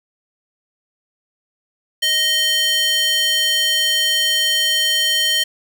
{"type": "tone with high-pass filter", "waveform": "square", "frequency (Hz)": 622.3, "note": "D#5", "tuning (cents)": 0, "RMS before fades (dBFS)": -17, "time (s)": [2.02, 5.44], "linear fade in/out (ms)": 10, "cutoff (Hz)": 2700, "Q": 3.2, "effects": []}